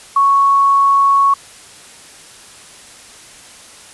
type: tone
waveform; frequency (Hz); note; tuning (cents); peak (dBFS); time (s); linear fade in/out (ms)
sine; 1108.7; C#6; 0; -8; 0.16-1.34; 5
effects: white hiss -39 dBFS RMS until 3.93 s + resampled to 24000 Hz